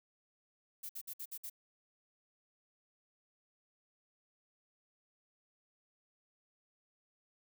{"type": "noise bursts", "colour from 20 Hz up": "violet", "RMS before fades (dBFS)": -44, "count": 6, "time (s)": [0.83, 1.499], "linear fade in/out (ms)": 10, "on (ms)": 64, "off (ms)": 57, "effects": []}